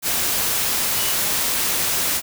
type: tone in noise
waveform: sine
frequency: 2946 Hz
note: F#7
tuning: 8 cents flat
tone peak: -29 dBFS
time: 0.95-1.15 s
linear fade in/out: 50 ms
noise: white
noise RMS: -21 dBFS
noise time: 0.02-2.22 s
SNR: -11 dB
effects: none